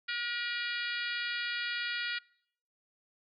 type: harmonic tone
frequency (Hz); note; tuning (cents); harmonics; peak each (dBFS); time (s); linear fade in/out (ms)
478.4; A#4; +45; 3 / 4 / 5 / 6 / 7 / 8 / 9 / 10; -36 / -38 / -40 / -42 / -43 / -44 / -45 / -46; 0.08-2.19; 10
effects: noise-tail reverb RT60 0.7 s tail -26 dB re dry + MP3 96 kbps